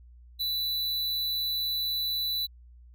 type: tone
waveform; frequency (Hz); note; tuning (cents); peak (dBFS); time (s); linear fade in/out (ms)
square; 3972; B7; +9; -28; 0.39-2.47; 20
effects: added 60 Hz sine -49 dBFS peak until 2.94 s